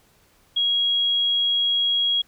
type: tone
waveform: sine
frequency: 3300 Hz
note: G#7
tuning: 12 cents flat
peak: -18 dBFS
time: 0.56-2.22 s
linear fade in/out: 10 ms
effects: pink hiss -59 dBFS RMS until 2.27 s